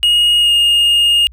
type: tone with pitch glide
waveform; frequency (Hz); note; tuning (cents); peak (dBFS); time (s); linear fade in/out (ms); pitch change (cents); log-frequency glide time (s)
triangle; 2873 to 2842; F7 to F7; +48 to +30; -7; 0.03-1.27; 0; -18; 0.4-0.51
effects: added 60 Hz sine -36 dBFS peak until 1.32 s